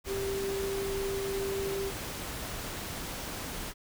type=tone in noise; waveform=sine; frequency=392 Hz; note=G4; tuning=in tune; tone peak=-31 dBFS; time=0.06-1.92 s; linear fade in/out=50 ms; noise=pink; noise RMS=-38 dBFS; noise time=0.04-3.74 s; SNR=+4 dB; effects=none